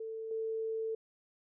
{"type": "tone with level steps", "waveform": "sine", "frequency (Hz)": 445.1, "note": "A4", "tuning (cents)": 20, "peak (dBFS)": [-38, -33], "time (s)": [0, 0.95], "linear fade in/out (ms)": 5, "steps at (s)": 0.31, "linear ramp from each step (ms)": 2, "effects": []}